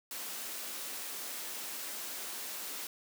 white high-pass noise, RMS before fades -41 dBFS, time 0.11-2.87 s, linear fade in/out 2 ms, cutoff 210 Hz, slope 24 dB/octave, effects none

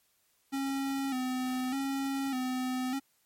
square tone with vibrato, 263.8 Hz, C4, 14 cents sharp, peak -31 dBFS, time 0.52-3 s, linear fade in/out 20 ms, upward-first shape square, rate 0.83 Hz, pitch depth 58 cents each way, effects white hiss -71 dBFS RMS until 3.25 s + MP3 64 kbps

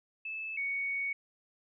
sine tone pair in turn, 2619 / 2229 Hz, E7 / C#7, -12 / +9 cents, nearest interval minor third, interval 279 cents, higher first, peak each -36 / -31 dBFS, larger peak second, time 0.25-0.57 / 0.57-1.13 s, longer second, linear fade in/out 5 ms, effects none

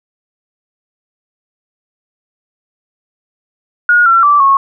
sine tone with pitch steps, 1440 / 1356 / 1164 / 1096 Hz, F#6 / E6 / D6 / C#6, -47 / +49 / -16 / -20 cents, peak -5 dBFS, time 3.89-4.57 s, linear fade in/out 2 ms, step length 170 ms, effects none

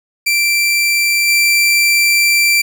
sawtooth tone with level steps, 2349 Hz, D7, in tune, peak -8 / -6 dBFS, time 0.26-2.62 s, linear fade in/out 10 ms, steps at 1.27 s, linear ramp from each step 20 ms, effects none

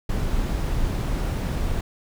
brown noise, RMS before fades -24 dBFS, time 0.09-1.81 s, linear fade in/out 5 ms, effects none

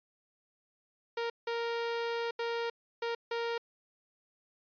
sawtooth tone bursts at uneven times, 466.2 Hz, A#4, in tune, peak -28 dBFS, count 5, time 1.17-1.3 / 1.47-2.31 / 2.39-2.7 / 3.02-3.15 / 3.31-3.58 s, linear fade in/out 5 ms, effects resampled to 11025 Hz

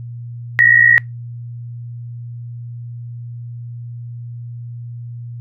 sine tone pair together, 1867.8 / 1927 Hz, A#6 / B6, +3 / -43 cents, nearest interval minor second, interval 54 cents, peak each -10 dBFS, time 0.59-0.98 s, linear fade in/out 0 ms, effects noise-tail reverb RT60 0.2 s tail -26 dB re dry + added 119 Hz sine -27 dBFS peak until 5.4 s

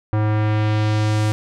square tone with low-pass filter sweep, 107 Hz, A2, 48 cents flat, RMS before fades -18 dBFS, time 0.13-1.32 s, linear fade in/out 0 ms, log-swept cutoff 1300 to 9600 Hz, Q 0.95, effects none

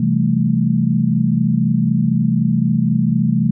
sine chord, A minor seventh, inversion first, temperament equal with one note detuned, 130.81 / 166.25 / 196 / 220 Hz, C3 / E3 / G3 / A3, 0 / +15 / 0 / 0 cents, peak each -19 / -18 / -20 / -17 dBFS, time 0-3.51 s, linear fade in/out 5 ms, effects none

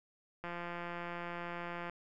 click train, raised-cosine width 0.5 ms, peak -27 dBFS, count 253, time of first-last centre 0.44-1.897 s, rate 173 Hz, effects none

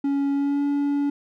triangle tone with pitch glide, 279.7 to 285.2 Hz, C#4 to C#4, +16 to +49 cents, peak -18 dBFS, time 0.04-1.1 s, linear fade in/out 5 ms, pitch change +33 cents, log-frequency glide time 0.32-0.63 s, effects none

